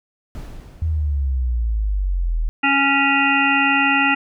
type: noise with exponential decay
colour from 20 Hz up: brown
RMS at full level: -30 dBFS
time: 0.35-1.87 s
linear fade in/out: 0 ms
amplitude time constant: 330 ms
type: exponential sweep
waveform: sine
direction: down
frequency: 82.41 to 38.71 Hz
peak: -17 dBFS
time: 0.82-2.49 s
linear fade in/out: 0 ms
type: harmonic tone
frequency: 277.2 Hz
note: C#4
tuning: in tune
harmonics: 1 / 3 / 5 / 7 / 9 / 10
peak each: -21 / -21 / -21 / -21 / -21 / -21 dBFS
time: 2.63-4.15 s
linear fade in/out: 10 ms
effects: none